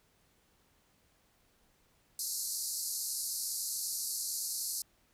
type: band-pass noise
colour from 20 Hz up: white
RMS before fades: -37 dBFS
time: 2.19-4.82 s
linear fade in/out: 2 ms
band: 4200 to 13000 Hz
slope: 96 dB/octave
effects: pink hiss -70 dBFS RMS until 5.13 s